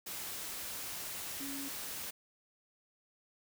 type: tone in noise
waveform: sine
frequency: 277.2 Hz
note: C#4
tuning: in tune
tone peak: -42 dBFS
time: 1.4-1.69 s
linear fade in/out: 10 ms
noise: white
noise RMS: -42 dBFS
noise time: 0.06-2.11 s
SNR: -3 dB
effects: none